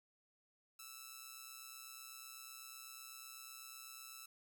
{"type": "tone with amplitude modulation", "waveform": "5% pulse", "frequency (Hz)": 1320, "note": "E6", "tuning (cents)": 2, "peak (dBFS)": -37, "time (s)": [0.79, 4.26], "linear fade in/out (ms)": 5, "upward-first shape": "sine", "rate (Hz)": 128, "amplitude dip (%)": 55, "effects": []}